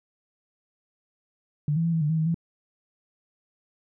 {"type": "tone with pitch steps", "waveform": "sine", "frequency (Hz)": [148, 164.9, 167.3, 162.8, 148.9, 160.6, 158, 166.7], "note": ["D3", "E3", "E3", "E3", "D3", "E3", "D#3", "E3"], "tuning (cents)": [14, 1, 26, -21, 24, -45, 27, 20], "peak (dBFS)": -21, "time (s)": [1.68, 2.344], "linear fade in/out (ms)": 2, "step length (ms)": 83, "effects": []}